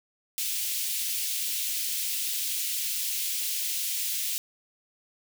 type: high-pass noise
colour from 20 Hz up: white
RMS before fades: -30 dBFS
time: 0.38-4.38 s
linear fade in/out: 0 ms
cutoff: 2500 Hz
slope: 24 dB/octave
effects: none